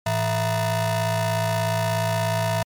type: ring-modulated tone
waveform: 30% pulse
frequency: 275.6 Hz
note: C#4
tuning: 10 cents flat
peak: -15 dBFS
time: 0.06-2.63 s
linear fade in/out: 5 ms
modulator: 385 Hz
effects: MP3 96 kbps